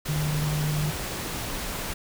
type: tone in noise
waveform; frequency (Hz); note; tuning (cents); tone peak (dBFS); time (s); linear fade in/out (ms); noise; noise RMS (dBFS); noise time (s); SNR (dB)
sine; 150.5; D3; +43; -24; 0.08-0.91; 10; pink; -32; 0.05-1.94; +5
effects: none